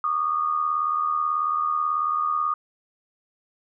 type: tone pair together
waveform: sine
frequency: 1147 / 1225.3 Hz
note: D6 / D#6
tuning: -41 / -27 cents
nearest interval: minor second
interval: 114 cents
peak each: -28 / -22 dBFS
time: 0.04-2.54 s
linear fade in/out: 2 ms
effects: none